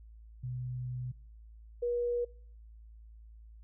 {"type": "tone pair in turn", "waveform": "sine", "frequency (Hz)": [125.5, 481.3], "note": ["B2", "B4"], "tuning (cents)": [28, -45], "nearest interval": "octave + major seventh", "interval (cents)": 2327, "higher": "second", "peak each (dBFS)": [-35, -29], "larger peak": "second", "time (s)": [[0.43, 1.12], [1.82, 2.25]], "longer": "first", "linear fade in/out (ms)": 10, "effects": ["noise-tail reverb RT60 0.5 s tail -24 dB re dry", "added 55 Hz sine -50 dBFS peak until 3.63 s"]}